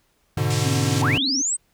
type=chord; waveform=square; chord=G# diminished; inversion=none; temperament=equal; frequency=103.83 / 123.47 / 146.83 Hz; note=G#2 / B2 / D3; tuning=0 / 0 / 0 cents; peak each=-25 dBFS; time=0.37-1.18 s; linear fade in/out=5 ms
type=band-pass noise; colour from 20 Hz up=white; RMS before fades=-31 dBFS; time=0.5-1.02 s; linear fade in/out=5 ms; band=2100 to 7800 Hz; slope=24 dB/octave
type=tone with vibrato; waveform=sine; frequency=270 Hz; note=C#4; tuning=45 cents flat; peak=-25 dBFS; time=0.64-1.42 s; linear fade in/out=10 ms; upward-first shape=sine; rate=20 Hz; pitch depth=120 cents each way
type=linear sweep; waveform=sine; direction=up; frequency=622 to 8400 Hz; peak=-20 dBFS; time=1.01-1.57 s; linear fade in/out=20 ms
effects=pink hiss -65 dBFS RMS until 1.73 s